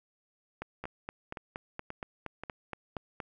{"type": "two click trains", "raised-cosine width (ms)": 0.5, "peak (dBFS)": [-24, -22], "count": [5, 12], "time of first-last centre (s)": [[0.84, 2.968], [0.62, 3.202]], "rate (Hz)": [1.88, 4.26], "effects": []}